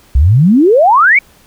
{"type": "exponential sweep", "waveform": "sine", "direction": "up", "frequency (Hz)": [59.6, 2349], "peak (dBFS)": -4, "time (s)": [0.15, 1.19], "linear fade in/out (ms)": 5, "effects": ["pink hiss -46 dBFS RMS until 1.46 s"]}